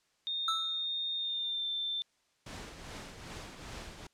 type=tone with pitch glide; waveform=sine; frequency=3666 to 3560 Hz; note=A#7 to A7; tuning=-30 to +20 cents; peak=-32 dBFS; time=0.27-2.02 s; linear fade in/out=0 ms; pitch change=-50 cents; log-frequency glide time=1.15-1.68 s
type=tone with exponential decay; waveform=square; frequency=1318.5 Hz; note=E6; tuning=in tune; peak=-28 dBFS; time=0.48-0.86 s; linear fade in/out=2 ms; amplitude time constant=81 ms
type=noise with tremolo; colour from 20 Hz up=pink; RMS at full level=-43 dBFS; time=2.46-4.07 s; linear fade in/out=5 ms; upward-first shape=triangle; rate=2.5 Hz; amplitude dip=55%
effects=white hiss -73 dBFS RMS until 4.13 s + low-pass 7000 Hz 12 dB/octave